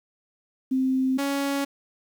sine / sawtooth tone pair in turn, 261.6 / 279.1 Hz, C4 / C#4, 0 / +12 cents, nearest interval minor second, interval 112 cents, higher second, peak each -20 dBFS, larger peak neither, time 0.71-1.18 / 1.18-1.65 s, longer neither, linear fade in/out 10 ms, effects 9-bit

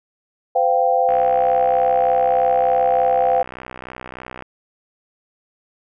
sine chord, C suspended fourth, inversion none, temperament equal with one note detuned, 514.6 / 698.5 / 784 Hz, C5 / F5 / G5, -29 / 0 / 0 cents, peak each -18 dBFS, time 0.55-3.43 s, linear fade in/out 10 ms
click train, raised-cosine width 0.5 ms, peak -17 dBFS, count 212, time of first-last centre 1.09-4.423 s, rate 63.3 Hz
effects none

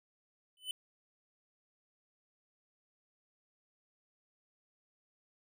square tone with exponential growth, 3014 Hz, F#7, 31 cents sharp, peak -33 dBFS, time 0.57-0.71 s, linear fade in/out 1 ms, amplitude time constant 30 ms, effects none

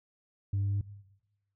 sine tone with pitch steps, 99 / 99.69 / 100.38 Hz, G2 / G2 / G2, +18 / +30 / +42 cents, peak -25 dBFS, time 0.53-0.812 s, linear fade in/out 5 ms, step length 94 ms, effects noise-tail reverb RT60 1.0 s tail -19 dB re dry + tanh soft clip ceiling -25 dBFS

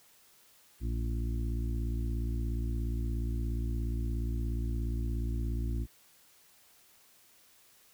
harmonic tone, 57 Hz, A#1, 38 cents flat, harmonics 1 / 2 / 4 / 5 / 6, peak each -31 / -37 / -43 / -45 / -47 dBFS, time 0.8-5.87 s, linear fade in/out 50 ms, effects white hiss -62 dBFS RMS until 7.93 s

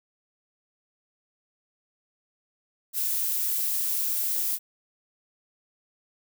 violet noise, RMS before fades -27 dBFS, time 2.93-4.59 s, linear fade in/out 50 ms, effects none

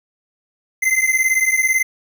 square beating tone pair, 2057 / 2075 Hz, C7 / C7, -30 / -15 cents, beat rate 18 Hz, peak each -18 dBFS, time 0.82-1.83 s, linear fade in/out 10 ms, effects 9-bit

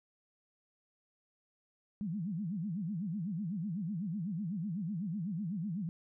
sine tone with vibrato, 185 Hz, F#3, in tune, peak -34 dBFS, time 2.01-5.89 s, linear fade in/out 0 ms, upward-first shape sine, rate 8 Hz, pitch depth 280 cents each way, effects none

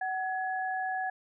sine tone pair together, 751.4 / 1685 Hz, F#5 / G#6, +26 / +25 cents, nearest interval octave + major second, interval 1399 cents, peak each -31 / -35 dBFS, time 0.01-1.1 s, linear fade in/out 5 ms, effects none

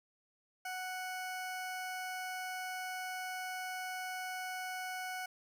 20% pulse tone, 740 Hz, F#5, in tune, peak -34 dBFS, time 0.65-5.26 s, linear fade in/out 5 ms, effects none

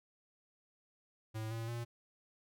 square tone with pitch steps, 110 / 113.94 / 118.03 Hz, A2 / A#2 / A#2, 0 / -39 / +22 cents, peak -39 dBFS, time 1.34-1.85 s, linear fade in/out 20 ms, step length 170 ms, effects none

